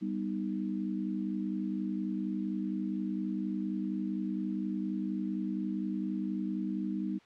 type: chord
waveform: sine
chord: G augmented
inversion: none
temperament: equal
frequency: 196 / 246.9 / 311.1 Hz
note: G3 / B3 / D#4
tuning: 0 / 0 / 0 cents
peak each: -34 / -38 / -36 dBFS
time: 0.01-7.19 s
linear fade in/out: 20 ms
effects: white hiss -61 dBFS RMS until 7.25 s + low-pass 3000 Hz 12 dB/octave